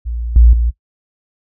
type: tone with level steps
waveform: sine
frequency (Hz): 58.27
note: A#1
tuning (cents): 0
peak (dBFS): -18 / -3 / -11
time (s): 0.05-0.71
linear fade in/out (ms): 20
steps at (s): 0.36 / 0.53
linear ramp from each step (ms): 2
effects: noise-tail reverb RT60 0.1 s tail -19 dB re dry